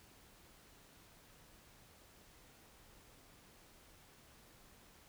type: silence
effects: pink hiss -63 dBFS RMS until 5.08 s